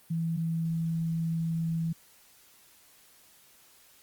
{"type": "tone pair in turn", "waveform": "sine", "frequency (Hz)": [164.81, 164.22], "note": ["E3", "E3"], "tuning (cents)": [0, -6], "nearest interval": "unison", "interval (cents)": 6, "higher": "first", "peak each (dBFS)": -27, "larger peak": "neither", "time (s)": [[0.1, 0.37], [0.37, 1.93]], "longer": "second", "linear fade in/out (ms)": 10, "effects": ["white hiss -59 dBFS RMS until 4.02 s", "Opus 32 kbps"]}